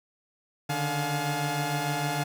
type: tone cluster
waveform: sawtooth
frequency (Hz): 143.1 / 149.7 / 707 / 852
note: D3 / D3 / F5 / G#5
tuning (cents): -45 / +33 / +21 / +44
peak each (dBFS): -31 / -27 / -28 / -30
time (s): 0.69-2.24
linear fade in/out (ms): 10
effects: none